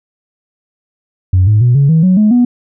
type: tone with pitch steps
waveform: sine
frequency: 92.5 / 106.25 / 122.05 / 140.2 / 161.05 / 185 / 212.5 / 244.1 Hz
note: F#2 / G#2 / B2 / C#3 / E3 / F#3 / G#3 / B3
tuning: 0 / +40 / -20 / +20 / -40 / 0 / +40 / -20 cents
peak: -4 dBFS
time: 1.33-2.45 s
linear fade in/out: 5 ms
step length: 140 ms
effects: tanh soft clip ceiling -2 dBFS